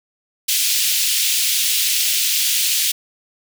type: high-pass noise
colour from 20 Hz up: pink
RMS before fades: -18 dBFS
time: 0.48-2.92 s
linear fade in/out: 10 ms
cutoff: 2800 Hz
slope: 24 dB/octave
effects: none